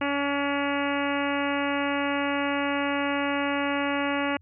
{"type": "harmonic tone", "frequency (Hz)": 283.1, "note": "C#4", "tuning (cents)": 37, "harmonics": [1, 2, 3, 4, 5, 6, 7, 8, 9, 10], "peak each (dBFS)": [-28, -31, -33, -34, -35, -36, -36, -37, -38, -38], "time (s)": [0.01, 4.37], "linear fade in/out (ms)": 5, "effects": ["added 88 Hz sine -53 dBFS peak until 4.41 s"]}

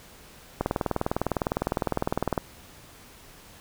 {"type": "click train", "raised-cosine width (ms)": 1, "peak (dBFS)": -10, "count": 36, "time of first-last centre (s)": [0.61, 2.378], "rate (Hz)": 19.8, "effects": ["pink hiss -50 dBFS RMS until 3.6 s"]}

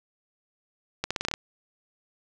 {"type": "accelerating click train", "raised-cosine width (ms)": 0.2, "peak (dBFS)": -10, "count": 8, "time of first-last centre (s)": [1.04, 1.339], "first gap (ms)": 66, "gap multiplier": 0.85, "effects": []}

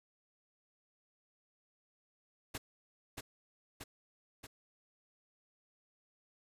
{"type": "noise with echo", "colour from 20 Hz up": "pink", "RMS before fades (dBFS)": -41, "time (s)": [2.54, 2.58], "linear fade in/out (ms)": 10, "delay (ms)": 630, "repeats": 3, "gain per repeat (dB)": -3, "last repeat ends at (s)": 4.47, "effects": ["resampled to 32000 Hz"]}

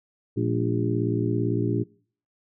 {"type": "harmonic tone with a mistuned harmonic", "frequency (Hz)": 57.7, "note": "A#1", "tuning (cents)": -17, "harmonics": [2, 3, 4, 5, 6, 7], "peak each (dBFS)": [-26, -32, -32, -28, -29, -31], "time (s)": [0.36, 1.84], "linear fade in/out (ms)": 20, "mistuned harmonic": 4, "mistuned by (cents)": -130, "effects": ["noise-tail reverb RT60 0.5 s tail -24 dB re dry"]}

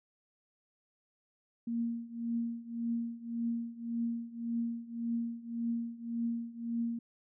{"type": "tone with tremolo", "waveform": "sine", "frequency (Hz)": 233.1, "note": "A#3", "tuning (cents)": 0, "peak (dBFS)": -29, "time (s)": [1.67, 6.99], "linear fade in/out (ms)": 5, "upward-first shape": "triangle", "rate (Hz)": 1.8, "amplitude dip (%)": 90, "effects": []}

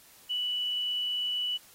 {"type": "tone", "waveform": "sine", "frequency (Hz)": 2960, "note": "F#7", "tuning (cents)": 0, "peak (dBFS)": -28, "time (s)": [0.29, 1.58], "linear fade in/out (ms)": 20, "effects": ["white hiss -56 dBFS RMS until 1.74 s", "AAC 48 kbps"]}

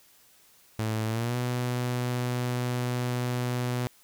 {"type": "tone with pitch glide", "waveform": "sawtooth", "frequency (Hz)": [110, 123.47], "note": ["A2", "B2"], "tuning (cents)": [0, 0], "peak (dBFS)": -23, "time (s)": [0.79, 3.87], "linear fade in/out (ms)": 0, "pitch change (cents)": 200, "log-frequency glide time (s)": [1.06, 1.36], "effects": ["white hiss -59 dBFS RMS until 4.03 s"]}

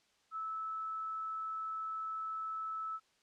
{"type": "tone", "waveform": "sine", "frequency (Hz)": 1307, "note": "E6", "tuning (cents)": -15, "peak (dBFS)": -37, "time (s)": [0.31, 3], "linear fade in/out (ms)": 50, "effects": ["white hiss -72 dBFS RMS until 3.22 s", "low-pass 6000 Hz 12 dB/octave"]}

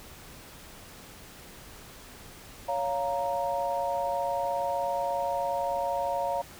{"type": "chord", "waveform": "sine", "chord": "Bb minor", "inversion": "first", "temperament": "just", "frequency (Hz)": [559.4, 699.2, 932.3], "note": ["Db5", "F5", "Bb5"], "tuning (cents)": [16, 2, 0], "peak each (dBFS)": -31, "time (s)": [2.68, 6.42], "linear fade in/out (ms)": 10, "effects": ["pink hiss -48 dBFS RMS until 6.59 s"]}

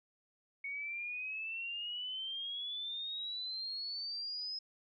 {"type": "exponential sweep", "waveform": "sine", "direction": "up", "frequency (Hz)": [2217, 5130], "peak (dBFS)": -38, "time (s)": [0.64, 4.59], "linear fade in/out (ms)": 5, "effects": []}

